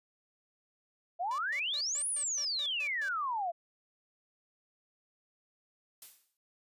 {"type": "exponential two-way sweep", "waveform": "sine", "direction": "up then down", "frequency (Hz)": [659.3, 10548, 659.3], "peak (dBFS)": -31, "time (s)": [1.19, 3.52], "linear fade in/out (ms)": 20, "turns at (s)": 2.08}
{"type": "tone bursts", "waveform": "5% pulse", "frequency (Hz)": 580, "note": "D5", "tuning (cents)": -22, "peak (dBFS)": -36, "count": 9, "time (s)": [1.31, 3.087], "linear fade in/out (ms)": 2, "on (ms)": 73, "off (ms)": 140}
{"type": "noise with exponential decay", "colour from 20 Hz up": "blue", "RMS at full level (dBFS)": -45, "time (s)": [6.02, 6.37], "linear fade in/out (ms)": 1, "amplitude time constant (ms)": 75}
{"effects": ["resampled to 32000 Hz"]}